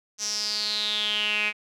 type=tone with band-pass filter sweep; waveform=sawtooth; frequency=210 Hz; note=G#3; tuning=19 cents sharp; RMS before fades=-27 dBFS; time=0.18-1.53 s; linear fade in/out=50 ms; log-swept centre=6000 to 2400 Hz; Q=8.1; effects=none